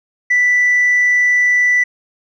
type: tone with tanh clipping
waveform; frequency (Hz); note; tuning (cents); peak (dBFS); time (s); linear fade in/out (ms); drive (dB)
triangle; 1975.5; B6; 0; -10; 0.3-1.84; 10; 5
effects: none